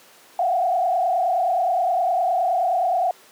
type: tone with frequency modulation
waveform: sine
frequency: 717 Hz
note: F5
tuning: 45 cents sharp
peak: -17 dBFS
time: 0.39-3.11 s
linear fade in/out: 2 ms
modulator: 29.6 Hz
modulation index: 1.6
effects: pink hiss -49 dBFS RMS until 3.31 s + high-pass 400 Hz 12 dB/octave